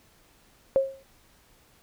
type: tone with exponential decay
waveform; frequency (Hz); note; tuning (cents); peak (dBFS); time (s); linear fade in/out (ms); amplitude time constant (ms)
sine; 539; C#5; -49; -15; 0.76-1.03; 0; 57
effects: pink hiss -60 dBFS RMS until 1.82 s